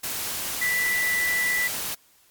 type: tone in noise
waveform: sine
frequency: 1975.5 Hz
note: B6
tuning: in tune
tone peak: -22 dBFS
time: 0.61-1.68 s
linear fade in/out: 10 ms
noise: white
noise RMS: -30 dBFS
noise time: 0.03-1.95 s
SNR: +5 dB
effects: white hiss -59 dBFS RMS until 2.3 s + Opus 48 kbps